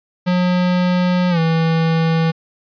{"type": "tone with pitch glide", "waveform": "square", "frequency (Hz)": [180, 163.16], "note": ["F#3", "E3"], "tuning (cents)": [-47, -17], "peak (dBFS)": -14, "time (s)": [0.26, 2.32], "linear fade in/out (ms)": 20, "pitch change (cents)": -170, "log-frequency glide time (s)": [1.3, 1.39], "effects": ["resampled to 11025 Hz"]}